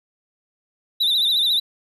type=tone with vibrato; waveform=triangle; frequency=3746 Hz; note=A#7; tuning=8 cents sharp; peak=-15 dBFS; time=1-1.6 s; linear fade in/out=10 ms; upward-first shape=sine; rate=14 Hz; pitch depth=100 cents each way; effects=none